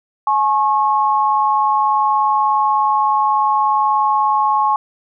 sine tone pair together, 849 / 1089.6 Hz, G#5 / C#6, +38 / -30 cents, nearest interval major third, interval 432 cents, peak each -15 dBFS, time 0.27-4.76 s, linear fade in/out 2 ms, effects none

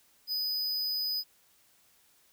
square tone, 4990 Hz, D#8, 4 cents sharp, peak -30 dBFS, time 0.27-1.24 s, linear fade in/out 50 ms, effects white hiss -65 dBFS RMS until 2.32 s

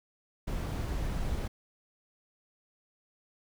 brown noise, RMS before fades -33 dBFS, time 0.47-1.48 s, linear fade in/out 10 ms, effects none

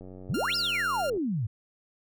click train, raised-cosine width 2 ms, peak -32 dBFS, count 109, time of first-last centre 0.01-1.173 s, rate 92.9 Hz
sine exponential two-way sweep, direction up then down, 98.9 to 5490 to 98.9 Hz, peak -26 dBFS, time 0.29-1.47 s, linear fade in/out 10 ms, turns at 0.56 s
sawtooth tone with tremolo, 1396.9 Hz, F6, in tune, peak -28 dBFS, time 0.34-1.1 s, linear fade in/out 5 ms, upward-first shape sine, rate 20 Hz, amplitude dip 35%
effects none

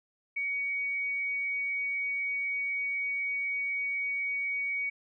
sine tone, 2248 Hz, C#7, 24 cents sharp, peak -29 dBFS, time 0.36-4.9 s, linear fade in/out 10 ms, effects none

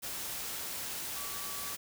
sine tone in noise, 1145 Hz, D6, 44 cents flat, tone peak -47 dBFS, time 1.15-1.75 s, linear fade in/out 20 ms, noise white, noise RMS -39 dBFS, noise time 0.02-1.77 s, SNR -11 dB, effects none

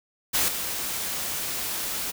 white noise with level steps, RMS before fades -23 / -30 dBFS, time 0.33-2.12 s, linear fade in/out 20 ms, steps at 0.48 s, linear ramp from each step 5 ms, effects none

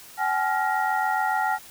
sine tone cluster, 761 / 848 / 1393 / 1891 Hz, F#5 / G#5 / F6 / A#6, +48 / +36 / -5 / +24 cents, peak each -26 / -25 / -28 / -31 dBFS, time 0.17-1.59 s, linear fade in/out 50 ms, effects white hiss -46 dBFS RMS until 1.7 s

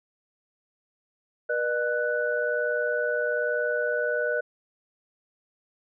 sine tone cluster, 482.8 / 604 / 1486 Hz, B4 / D5 / F#6, -39 / +48 / +7 cents, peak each -28 dBFS, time 1.49-4.41 s, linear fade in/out 10 ms, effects none

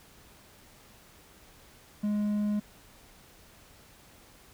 triangle tone, 208.2 Hz, G#3, 5 cents sharp, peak -24 dBFS, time 2.03-2.6 s, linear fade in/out 10 ms, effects pink hiss -56 dBFS RMS until 4.53 s

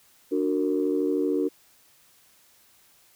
sine chord, D augmented, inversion none, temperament just, 293.7 / 367.1 / 458.9 Hz, D4 / F#4 / A#4, 0 / -14 / -27 cents, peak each -25 / -26 / -27 dBFS, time 0.31-1.49 s, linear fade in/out 20 ms, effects tanh soft clip ceiling -13 dBFS + white hiss -59 dBFS RMS until 3.15 s

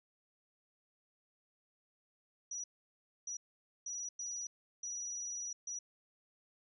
sine tone bursts at uneven times, 5840 Hz, F#8, 24 cents flat, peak -39 dBFS, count 6, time 2.51-2.64 / 3.27-3.37 / 3.86-4.09 / 4.19-4.47 / 4.83-5.53 / 5.67-5.79 s, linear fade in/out 5 ms, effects none

